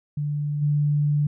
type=tone with level steps; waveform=sine; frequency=147 Hz; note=D3; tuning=2 cents sharp; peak=-23 / -18 dBFS; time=0.17-1.27 s; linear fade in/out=5 ms; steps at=0.61 s; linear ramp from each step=20 ms; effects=none